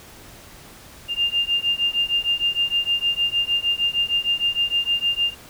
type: beating tone pair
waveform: sine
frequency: 2800 / 2806.5 Hz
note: F7 / F7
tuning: +4 / +8 cents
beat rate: 6.5 Hz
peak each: -22 dBFS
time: 1.08-5.35 s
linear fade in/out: 50 ms
effects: pink hiss -44 dBFS RMS until 5.49 s